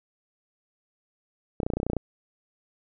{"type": "clicks", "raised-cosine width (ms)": 2, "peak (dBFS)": -13, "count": 12, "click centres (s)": [1.602, 1.632, 1.665, 1.702, 1.736, 1.77, 1.801, 1.831, 1.866, 1.9, 1.933, 1.967], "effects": []}